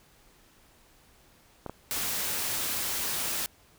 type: clicks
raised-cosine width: 1 ms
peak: -22 dBFS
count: 2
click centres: 1.663 / 1.696 s
type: noise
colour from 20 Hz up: white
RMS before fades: -31 dBFS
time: 1.91-3.46 s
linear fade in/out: 0 ms
effects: pink hiss -60 dBFS RMS until 3.78 s